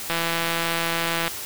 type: click train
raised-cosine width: 0.3 ms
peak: -8 dBFS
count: 198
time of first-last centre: 0.1-1.28 s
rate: 167 Hz
effects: white hiss -33 dBFS RMS until 1.45 s